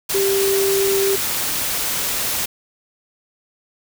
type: tone in noise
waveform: sine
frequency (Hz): 392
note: G4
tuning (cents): 0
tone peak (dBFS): -16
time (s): 0.14-1.16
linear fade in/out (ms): 10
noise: white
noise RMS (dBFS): -22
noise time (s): 0.09-2.46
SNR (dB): +3
effects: none